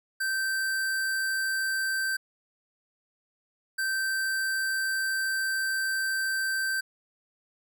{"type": "tone bursts at uneven times", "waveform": "square", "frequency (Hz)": 1557, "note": "G6", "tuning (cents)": -12, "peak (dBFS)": -27, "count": 2, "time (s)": [[0.2, 2.17], [3.78, 6.81]], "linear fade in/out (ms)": 10, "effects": []}